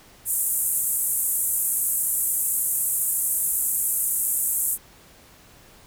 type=band-pass noise; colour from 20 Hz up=white; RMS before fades=-24 dBFS; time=0.25-4.78 s; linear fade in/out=50 ms; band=7900 to 14000 Hz; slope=48 dB/octave; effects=pink hiss -51 dBFS RMS until 5.86 s